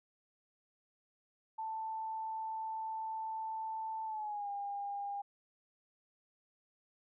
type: tone with pitch glide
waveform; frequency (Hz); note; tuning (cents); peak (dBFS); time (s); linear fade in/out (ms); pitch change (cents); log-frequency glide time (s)
sine; 884 to 806; A5 to G5; +8 to +48; -37; 1.58-5.22; 10; -160; 4.05-4.49
effects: none